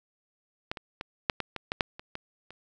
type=clicks; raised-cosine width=0.3 ms; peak=-15 / -22 / -19 / -7 / -14 / -18 / -13 / -7 / -25 / -20 / -29 dBFS; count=11; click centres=0.715 / 0.772 / 1.011 / 1.298 / 1.403 / 1.563 / 1.719 / 1.808 / 1.995 / 2.154 / 2.506 s; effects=none